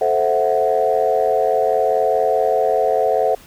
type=chord; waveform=sine; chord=F# half-diminished seventh; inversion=first; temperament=equal with one note detuned; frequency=438.5 / 523.3 / 659.3 / 740 Hz; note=A4 / C5 / E5 / F#5; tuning=-6 / 0 / 0 / 0 cents; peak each=-19 dBFS; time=0.01-3.35 s; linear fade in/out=5 ms; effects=tanh soft clip ceiling -5 dBFS + pink hiss -45 dBFS RMS until 3.46 s